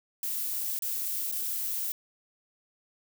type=noise with dropouts; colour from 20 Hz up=violet; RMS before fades=-32 dBFS; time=0.23-1.92 s; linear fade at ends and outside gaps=1 ms; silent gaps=0.79-0.822 / 1.315-1.323 s; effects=none